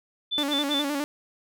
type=tone bursts; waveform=sine; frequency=3516 Hz; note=A7; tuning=2 cents flat; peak=-24 dBFS; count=3; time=0.31-0.828 s; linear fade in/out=20 ms; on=130 ms; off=64 ms
type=tone with vibrato; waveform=sawtooth; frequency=287 Hz; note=D4; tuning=40 cents flat; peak=-22 dBFS; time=0.38-1.04 s; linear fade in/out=0 ms; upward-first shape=square; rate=9.7 Hz; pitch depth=55 cents each way
effects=none